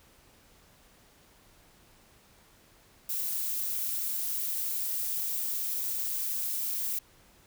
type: noise with amplitude modulation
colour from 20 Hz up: violet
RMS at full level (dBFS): -30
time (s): 3.09-6.99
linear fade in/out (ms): 5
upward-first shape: sine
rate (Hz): 261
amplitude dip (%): 45
effects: pink hiss -60 dBFS RMS until 7.46 s